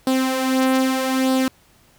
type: tone with flanger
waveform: sawtooth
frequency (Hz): 261.6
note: C4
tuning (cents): 0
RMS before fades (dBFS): -19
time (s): 0.07-1.48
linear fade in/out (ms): 2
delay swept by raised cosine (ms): 0.22 to 3.92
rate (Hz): 0.8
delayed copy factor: +0.55
effects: pink hiss -55 dBFS RMS until 1.98 s